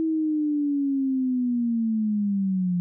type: linear sweep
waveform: sine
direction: down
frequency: 324.1 to 174.61 Hz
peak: -21 dBFS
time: 0-2.8 s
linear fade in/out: 0 ms
effects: none